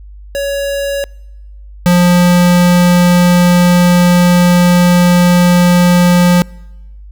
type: tone pair in turn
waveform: square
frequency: 560 / 176.82 Hz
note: C#5 / F3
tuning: +18 / +22 cents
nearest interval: octave + minor sixth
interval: 1996 cents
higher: first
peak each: -15 / -6 dBFS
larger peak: second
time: 0.35-1.04 / 1.86-6.42 s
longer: second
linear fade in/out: 0 ms
effects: noise-tail reverb RT60 1.0 s tail -26 dB re dry + added 50 Hz sine -30 dBFS peak until 7.11 s